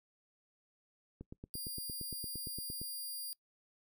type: click train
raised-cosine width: 3 ms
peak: -33 dBFS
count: 15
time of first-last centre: 1.21-2.816 s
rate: 8.72 Hz
type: tone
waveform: 5% pulse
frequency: 4800 Hz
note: D8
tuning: 37 cents sharp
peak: -33 dBFS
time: 1.54-3.33 s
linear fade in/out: 0 ms
effects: noise-tail reverb RT60 0.1 s tail -23 dB re dry